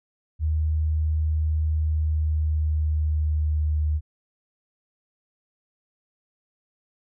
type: tone with pitch glide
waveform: sine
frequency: 77.78 to 76.18 Hz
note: D#2 to D#2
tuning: 0 to -36 cents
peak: -20 dBFS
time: 0.39-4.01 s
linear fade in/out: 50 ms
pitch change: -36 cents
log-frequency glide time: 1.76-3.82 s
effects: none